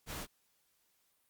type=noise; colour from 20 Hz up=pink; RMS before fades=-42 dBFS; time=0.06-0.27 s; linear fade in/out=50 ms; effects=white hiss -75 dBFS RMS until 1.29 s + Opus 48 kbps